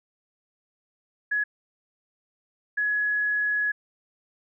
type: tone bursts at uneven times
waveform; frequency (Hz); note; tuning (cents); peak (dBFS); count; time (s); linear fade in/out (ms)
sine; 1685; G#6; +25; -22; 2; 1.31-1.44 / 2.77-3.72; 10
effects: none